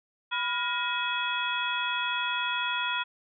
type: tone cluster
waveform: sine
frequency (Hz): 986 / 1418 / 1884 / 2540 / 3352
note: B5 / F6 / A#6 / D#7 / G#7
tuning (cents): -3 / +26 / +18 / +35 / +15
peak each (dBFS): -32 / -32 / -38 / -34 / -33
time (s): 0.31-3.04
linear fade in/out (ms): 20
effects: none